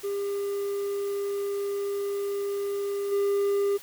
triangle tone with level steps, 401.2 Hz, G4, 40 cents sharp, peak -25 / -20 dBFS, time 0.03-3.78 s, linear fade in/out 20 ms, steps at 3.11 s, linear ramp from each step 20 ms, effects white hiss -47 dBFS RMS until 3.82 s

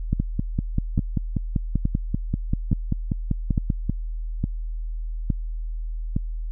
two click trains, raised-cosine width 5 ms, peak -9 / -9 dBFS, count 20 / 8, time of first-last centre 0.2-3.896 / 0.13-6.164 s, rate 5.14 / 1.16 Hz, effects added 40 Hz sine -26 dBFS peak until 6.51 s

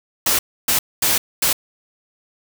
white noise bursts at uneven times, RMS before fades -17 dBFS, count 4, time 0.26-0.39 / 0.68-0.79 / 1.02-1.18 / 1.42-1.53 s, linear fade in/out 5 ms, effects none

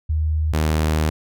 sine / sawtooth tone pair in turn, 77.78 / 77.78 Hz, D#2 / D#2, 0 / 0 cents, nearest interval unison, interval 0 cents, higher neither, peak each -17 / -13 dBFS, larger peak second, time 0.09-0.53 / 0.53-1.1 s, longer second, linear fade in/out 10 ms, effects none

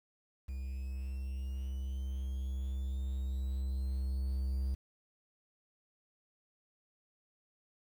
triangle tone with level ramp, 65.9 Hz, C2, 13 cents sharp, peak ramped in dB -35 to -29 dBFS, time 0.48-4.75 s, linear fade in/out 10 ms, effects 10-bit

